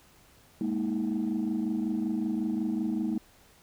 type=chord; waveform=sine; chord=Ab suspended second; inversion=none; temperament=equal with one note detuned; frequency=207.7 / 233.1 / 317.3 Hz; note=Ab3 / Bb3 / Eb4; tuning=0 / 0 / +34 cents; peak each=-30 dBFS; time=0.61-3.18 s; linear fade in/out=2 ms; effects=tanh soft clip ceiling -22 dBFS + pink hiss -59 dBFS RMS until 3.62 s